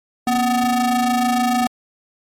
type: ring-modulated tone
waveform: square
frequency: 252.7 Hz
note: B3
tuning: 40 cents sharp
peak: -13 dBFS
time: 0.27-1.67 s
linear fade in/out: 2 ms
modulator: 492 Hz
effects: MP3 64 kbps